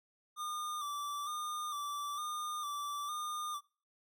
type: tone with vibrato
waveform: square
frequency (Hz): 1189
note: D6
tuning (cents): +21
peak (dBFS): -38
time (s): 0.36-3.61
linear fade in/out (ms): 50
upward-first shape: square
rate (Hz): 1.1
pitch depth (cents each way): 37
effects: noise-tail reverb RT60 0.4 s tail -25 dB re dry